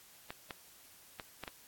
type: clicks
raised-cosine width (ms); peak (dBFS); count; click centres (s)
0.3; -26; 5; 0.305 / 0.508 / 1.198 / 1.437 / 1.478
effects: white hiss -59 dBFS RMS until 1.67 s + AAC 64 kbps